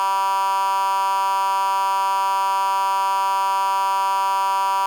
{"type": "tone with high-pass filter", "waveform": "10% pulse", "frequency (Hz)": 194, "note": "G3", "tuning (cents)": -18, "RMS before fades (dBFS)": -20, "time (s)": [0, 4.86], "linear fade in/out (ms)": 0, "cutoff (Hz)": 1000, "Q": 6.7, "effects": []}